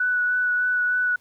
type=tone with vibrato; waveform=sine; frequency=1480 Hz; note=F#6; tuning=in tune; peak=-19 dBFS; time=0-1.16 s; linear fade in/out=5 ms; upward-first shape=sine; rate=3.3 Hz; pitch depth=13 cents each way; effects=pink hiss -61 dBFS RMS until 1.2 s